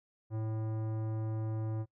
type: tone with tanh clipping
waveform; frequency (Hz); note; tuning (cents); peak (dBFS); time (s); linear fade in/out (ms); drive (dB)
sine; 110; A2; 0; -35; 0.3-1.86; 50; 16
effects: noise-tail reverb RT60 0.1 s tail -23 dB re dry